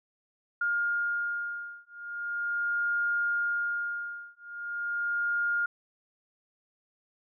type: beating tone pair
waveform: sine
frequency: 1414 / 1414.4 Hz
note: F6 / F6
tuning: +21 / +22 cents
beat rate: 0.4 Hz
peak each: -31 dBFS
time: 0.61-5.66 s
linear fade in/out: 5 ms
effects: none